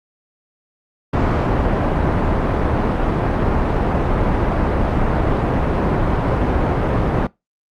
pink low-pass noise, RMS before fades -17 dBFS, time 1.13-7.27 s, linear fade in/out 5 ms, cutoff 1100 Hz, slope 12 dB/octave, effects noise-tail reverb RT60 0.2 s tail -22 dB re dry + Opus 48 kbps

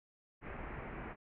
pink low-pass noise, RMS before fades -45 dBFS, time 0.41-1.16 s, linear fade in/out 50 ms, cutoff 2400 Hz, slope 48 dB/octave, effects none

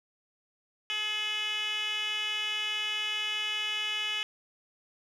10% pulse tone with band-pass filter, 424.8 Hz, G#4, 39 cents sharp, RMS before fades -32 dBFS, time 0.9-4.23 s, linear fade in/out 0 ms, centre 3100 Hz, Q 5.4, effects none

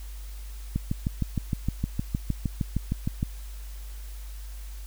click train, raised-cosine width 5 ms, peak -13 dBFS, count 17, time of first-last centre 0.76-3.229 s, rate 6.48 Hz, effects added 50 Hz sine -36 dBFS peak until 4.86 s + white hiss -51 dBFS RMS until 4.86 s

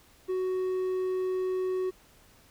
triangle tone, 371.5 Hz, F#4, 7 cents sharp, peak -25 dBFS, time 0.28-1.91 s, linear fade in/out 20 ms, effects pink hiss -59 dBFS RMS until 2.5 s

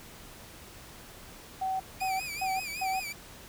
sine tone bursts, 760 Hz, F#5, 46 cents sharp, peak -28 dBFS, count 4, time 1.61-3 s, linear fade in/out 10 ms, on 190 ms, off 210 ms
sawtooth tone with vibrato, 2403 Hz, D7, 39 cents sharp, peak -32 dBFS, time 2-3.13 s, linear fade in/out 10 ms, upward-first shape sine, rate 5.3 Hz, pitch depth 92 cents each way
effects pink hiss -49 dBFS RMS until 3.48 s

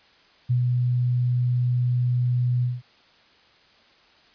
sine tone with ADSR envelope, 123.47 Hz, B2, in tune, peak -17 dBFS, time 0.49-2.82 s, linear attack 18 ms, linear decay 100 ms, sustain -2 dB, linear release 190 ms, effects white hiss -56 dBFS RMS until 4.34 s + resampled to 11025 Hz

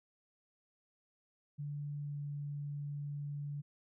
sine tone with pitch glide, 145.5 to 144.58 Hz, D3 to D3, -16 to -27 cents, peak -38 dBFS, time 1.58-3.62 s, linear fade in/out 20 ms, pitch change -11 cents, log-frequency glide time 2.01-2.16 s, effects none

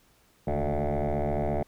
sine tone with frequency modulation, 293.7 Hz, D4, in tune, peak -22 dBFS, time 0.47-1.63 s, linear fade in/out 5 ms, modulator 74.5 Hz, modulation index 6, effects tanh soft clip ceiling -24 dBFS + pink hiss -63 dBFS RMS until 1.67 s

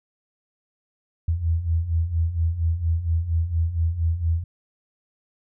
sine beating tone pair, 80 / 84.3 Hz, D#2 / E2, +49 / +39 cents, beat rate 4.3 Hz, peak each -26 / -21 dBFS, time 1.28-4.44 s, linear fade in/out 5 ms, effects none

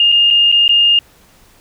sine tone with dropouts, 2827 Hz, F7, 20 cents sharp, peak -7 dBFS, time 0-0.99 s, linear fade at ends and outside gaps 2 ms, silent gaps 0.119-0.123 / 0.304-0.308 / 0.517-0.524 / 0.68-0.692 s, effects pink hiss -48 dBFS RMS until 1.6 s

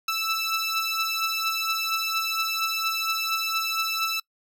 15% pulse beating tone pair, 1318.5 / 1322.8 Hz, E6 / E6, 0 / +6 cents, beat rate 4.3 Hz, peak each -20 / -23 dBFS, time 0.08-4.2 s, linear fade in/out 5 ms, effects noise-tail reverb RT60 0.1 s tail -25 dB re dry

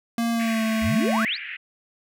square tone with pitch glide, 232.2 to 221.3 Hz, A#3 to A3, -7 to +10 cents, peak -22 dBFS, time 0.18-1.25 s, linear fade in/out 2 ms, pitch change -83 cents, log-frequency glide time 0.32-0.63 s
white band-pass noise, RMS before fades -35 dBFS, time 0.39-1.57 s, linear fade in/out 10 ms, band 1700 to 2600 Hz, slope 48 dB/octave
sine exponential sweep, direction up, 59.5 to 5110 Hz, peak -23 dBFS, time 0.81-1.38 s, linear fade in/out 50 ms
effects none

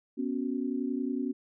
sine chord, B suspended second, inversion none, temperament just, 246.9 / 277.8 / 370.4 Hz, B3 / C#4 / F#4, 0 / +4 / +2 cents, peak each -32 / -32 / -38 dBFS, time 0.17-1.33 s, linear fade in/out 20 ms, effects none

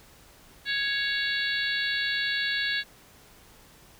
harmonic tone with a mistuned harmonic, 554.4 Hz, C#5, in tune, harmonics 3 / 4 / 5 / 6 / 7 / 8, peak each -28 / -35 / -36 / -35 / -33 / -35 dBFS, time 0.65-2.84 s, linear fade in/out 50 ms, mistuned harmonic 6, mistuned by +52 cents, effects pink hiss -54 dBFS RMS until 3.99 s

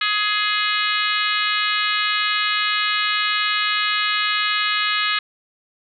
harmonic tone, 419.1 Hz, G#4, 16 cents sharp, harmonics 3 / 4 / 5 / 6 / 7 / 8 / 9 / 10, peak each -24 / -25 / -26 / -27 / -27 / -28 / -29 / -29 dBFS, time 0.01-5.19 s, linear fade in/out 5 ms, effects none

